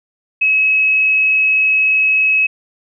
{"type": "tone with frequency modulation", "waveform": "sine", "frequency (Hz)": 2567, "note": "E7", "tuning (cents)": -47, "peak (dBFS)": -10, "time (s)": [0.41, 2.47], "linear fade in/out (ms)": 10, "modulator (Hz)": 23.3, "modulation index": 0.33, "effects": []}